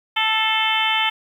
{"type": "harmonic tone with a mistuned harmonic", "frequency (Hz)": 440, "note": "A4", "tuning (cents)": 0, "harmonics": [2, 3, 4, 5, 6, 7, 8], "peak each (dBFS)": [-23, -27, -28, -24, -25, -22, -28], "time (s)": [0.16, 1.1], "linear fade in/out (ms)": 10, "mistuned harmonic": 5, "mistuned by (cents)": -28, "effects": ["8-bit"]}